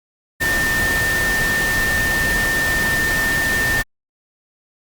sine tone in noise, 1804 Hz, A6, 43 cents sharp, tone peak -17 dBFS, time 0.4-3.83 s, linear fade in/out 20 ms, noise pink, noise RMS -23 dBFS, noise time 0.4-3.83 s, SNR +3 dB, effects Opus 48 kbps

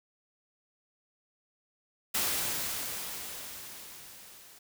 white noise with level ramp, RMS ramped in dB -29 to -54 dBFS, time 2.14-4.59 s, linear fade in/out 10 ms, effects none

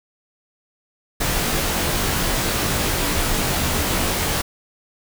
pink noise with comb filter, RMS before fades -21 dBFS, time 1.2-4.42 s, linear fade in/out 10 ms, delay 19 ms, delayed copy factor -0.9, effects none

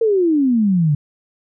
sine exponential sweep, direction down, 466.2 to 141.7 Hz, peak -12 dBFS, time 0.01-0.95 s, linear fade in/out 5 ms, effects none

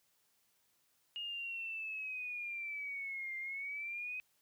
sine linear two-way sweep, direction down then up, 2859 to 2093 to 2524 Hz, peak -39 dBFS, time 1.16-4.2 s, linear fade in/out 0 ms, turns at 3.37 s, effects white hiss -75 dBFS RMS until 4.41 s + high-pass 60 Hz 12 dB/octave

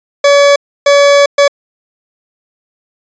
40% pulse tone bursts at uneven times, 568 Hz, C#5, 42 cents sharp, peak -3 dBFS, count 3, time 0.24-0.56 / 0.86-1.26 / 1.38-1.48 s, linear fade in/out 5 ms, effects resampled to 16000 Hz

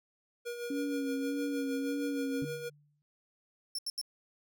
square tone with tremolo, 478 Hz, A#4, 43 cents sharp, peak -36 dBFS, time 0.45-2.7 s, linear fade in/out 20 ms, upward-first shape sine, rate 6.4 Hz, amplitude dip 50%
sine tone with vibrato, 278 Hz, C#4, 5 cents sharp, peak -32 dBFS, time 0.7-2.45 s, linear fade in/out 5 ms, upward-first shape sine, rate 1.7 Hz, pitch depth 43 cents each way
sine tone with exponential decay, 146.83 Hz, D3, in tune, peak -36 dBFS, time 2.42-3.02 s, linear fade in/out 0 ms, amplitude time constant 130 ms
sawtooth tone bursts, 5380 Hz, E8, 34 cents sharp, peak -31 dBFS, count 3, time 3.75-4.014 s, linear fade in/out 2 ms, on 36 ms, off 78 ms
effects none

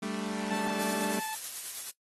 sawtooth chord, G suspended second, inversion none, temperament equal, 196 / 220 / 293.7 Hz, G3 / A3 / D4, 0 / 0 / 0 cents, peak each -32 / -31 / -36 dBFS, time 0.02-1.2 s, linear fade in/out 10 ms
sawtooth tone with pitch glide, 880 to 873.9 Hz, A5 to A5, 0 to -12 cents, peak -33 dBFS, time 0.5-1.35 s, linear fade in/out 10 ms, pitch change -12 cents, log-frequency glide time 0.64-0.75 s
blue noise with tremolo, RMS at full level -35 dBFS, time 0.79-1.91 s, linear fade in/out 10 ms, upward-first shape triangle, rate 9.3 Hz, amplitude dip 45%
effects noise-tail reverb RT60 0.1 s tail -19 dB re dry + AAC 32 kbps

